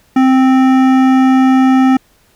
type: tone with hard clipping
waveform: sine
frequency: 261.6 Hz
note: C4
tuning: in tune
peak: -8 dBFS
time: 0.16-1.97 s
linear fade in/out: 5 ms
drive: 14 dB
effects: pink hiss -52 dBFS RMS until 2.35 s